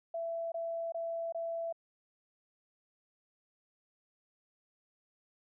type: tone bursts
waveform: sine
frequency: 667 Hz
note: E5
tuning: 20 cents sharp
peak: -34 dBFS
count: 4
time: 0.14-1.726 s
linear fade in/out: 5 ms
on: 380 ms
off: 22 ms
effects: none